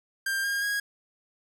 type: tone with pitch steps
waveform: 45% pulse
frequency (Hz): 1590 / 1616.9 / 1644.2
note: G6 / G#6 / G#6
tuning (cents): +24 / -47 / -18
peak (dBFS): -26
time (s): 0.26-0.8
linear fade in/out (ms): 5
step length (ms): 180
effects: none